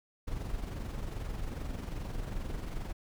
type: noise with amplitude modulation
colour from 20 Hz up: brown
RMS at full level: -35 dBFS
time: 0.27-2.93 s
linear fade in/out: 10 ms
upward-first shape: sine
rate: 22.5 Hz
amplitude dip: 50%
effects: none

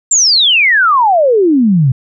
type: exponential sweep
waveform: sine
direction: down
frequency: 7530 to 122.7 Hz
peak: -6 dBFS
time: 0.11-1.92 s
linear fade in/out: 5 ms
effects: none

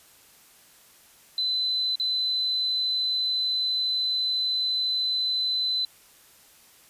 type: tone with dropouts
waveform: sine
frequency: 4027 Hz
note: B7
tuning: 33 cents sharp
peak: -23 dBFS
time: 1.38-5.85 s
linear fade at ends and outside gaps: 2 ms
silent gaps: 1.956-1.998 s
effects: white hiss -55 dBFS RMS until 6.89 s + resampled to 32000 Hz

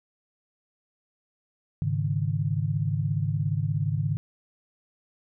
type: chord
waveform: sine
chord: Ab suspended fourth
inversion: none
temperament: equal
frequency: 103.83 / 138.59 / 155.56 Hz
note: Ab2 / Db3 / Eb3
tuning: 0 / 0 / 0 cents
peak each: -28 dBFS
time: 1.82-4.17 s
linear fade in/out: 0 ms
effects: none

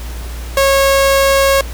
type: tone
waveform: sawtooth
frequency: 547 Hz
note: C#5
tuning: 23 cents flat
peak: -5 dBFS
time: 0.57-1.61 s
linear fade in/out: 2 ms
effects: added 59 Hz sine -23 dBFS peak until 1.73 s + pink hiss -33 dBFS RMS until 1.73 s

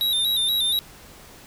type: tone with vibrato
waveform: square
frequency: 3729 Hz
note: A#7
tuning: in tune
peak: -20 dBFS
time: 0.01-0.79 s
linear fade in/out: 0 ms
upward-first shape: square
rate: 4.2 Hz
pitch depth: 59 cents each way
effects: pink hiss -46 dBFS RMS until 1.46 s

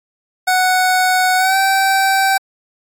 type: tone with pitch glide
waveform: 25% pulse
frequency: 740 to 774.6 Hz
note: F#5 to G5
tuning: 0 to -21 cents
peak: -8 dBFS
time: 0.47-2.38 s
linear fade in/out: 10 ms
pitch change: +79 cents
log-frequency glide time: 1.37-1.57 s
effects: AAC 64 kbps

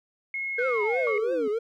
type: tone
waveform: sine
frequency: 2167 Hz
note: C#7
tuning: 40 cents flat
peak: -28 dBFS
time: 0.34-1.18 s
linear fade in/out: 2 ms
type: tone with vibrato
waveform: triangle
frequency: 466.2 Hz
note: A#4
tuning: in tune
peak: -22 dBFS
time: 0.58-1.59 s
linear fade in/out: 10 ms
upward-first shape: triangle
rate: 3 Hz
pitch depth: 230 cents each way
type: exponential sweep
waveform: sine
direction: down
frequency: 1600 to 253.7 Hz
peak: -30 dBFS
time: 0.58-1.48 s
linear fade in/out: 5 ms
type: tone with exponential decay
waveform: sine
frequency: 1143 Hz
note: D6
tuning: 47 cents flat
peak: -28 dBFS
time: 1.07-1.53 s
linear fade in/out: 1 ms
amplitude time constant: 98 ms
effects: tanh soft clip ceiling -13 dBFS

